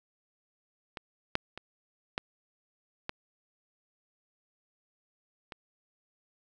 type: clicks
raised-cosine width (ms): 0.3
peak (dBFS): -22 / -10 / -24 / -14 / -17 / -25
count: 6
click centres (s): 0.972 / 1.354 / 1.576 / 2.179 / 3.094 / 5.522
effects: none